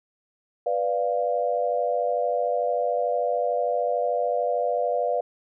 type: chord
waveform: sine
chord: B diminished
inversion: none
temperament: equal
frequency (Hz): 493.9 / 587.3 / 698.5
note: B4 / D5 / F5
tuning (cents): 0 / 0 / 0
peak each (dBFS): -26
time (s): 0.66-5.21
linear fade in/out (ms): 5
effects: none